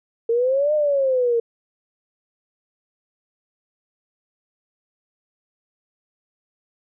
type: exponential two-way sweep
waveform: sine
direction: up then down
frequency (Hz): 454.1 to 613 to 458.6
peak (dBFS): -16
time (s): 0.29-1.4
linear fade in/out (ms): 5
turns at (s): 0.74
effects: none